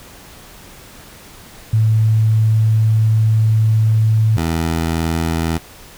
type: tone pair in turn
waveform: sine / 15% pulse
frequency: 110 / 81.96 Hz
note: A2 / E2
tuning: 0 / -9 cents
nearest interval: perfect fourth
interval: 509 cents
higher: first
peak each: -10 dBFS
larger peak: neither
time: 1.73-4.37 / 4.37-5.58 s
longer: first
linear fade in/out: 5 ms
effects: pink hiss -40 dBFS RMS until 5.97 s